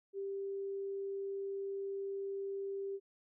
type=tone; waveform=sine; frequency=393.6 Hz; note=G4; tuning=7 cents sharp; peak=-37 dBFS; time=0.13-3 s; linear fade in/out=50 ms; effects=none